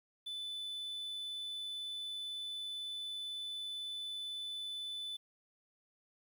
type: tone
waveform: triangle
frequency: 3502 Hz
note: A7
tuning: 9 cents flat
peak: -38 dBFS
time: 0.26-5.17 s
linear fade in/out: 10 ms
effects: 11-bit